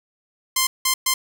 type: tone bursts at uneven times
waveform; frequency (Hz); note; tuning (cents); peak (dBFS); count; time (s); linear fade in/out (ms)
5% pulse; 1046.5; C6; 0; -5; 3; 0.56-0.67 / 0.85-0.94 / 1.06-1.14; 5
effects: 7-bit